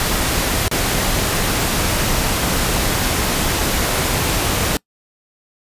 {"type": "noise with dropouts", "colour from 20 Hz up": "pink", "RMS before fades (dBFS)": -18, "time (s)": [0, 4.77], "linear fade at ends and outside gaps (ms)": 1, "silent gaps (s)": [0.681, 0.713], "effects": ["noise-tail reverb RT60 0.1 s tail -25 dB re dry", "resampled to 32000 Hz"]}